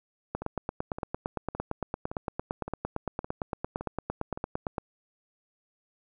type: two click trains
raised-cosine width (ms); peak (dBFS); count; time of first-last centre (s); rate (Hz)
1; -22 / -16; 8 / 40; 0.42-4.375 / 0.35-4.782; 1.77 / 8.8
effects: none